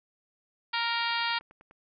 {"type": "harmonic tone", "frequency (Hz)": 466.2, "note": "A#4", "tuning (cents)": 0, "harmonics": [2, 3, 4, 5, 6, 7, 8, 9, 10], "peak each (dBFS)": [-32, -34, -35, -36, -37, -37, -38, -39, -39], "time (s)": [0.73, 1.39], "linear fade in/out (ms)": 10}
{"type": "click train", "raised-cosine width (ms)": 0.5, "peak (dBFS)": -38, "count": 8, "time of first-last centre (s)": [1.01, 1.711], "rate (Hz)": 9.99}
{"effects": []}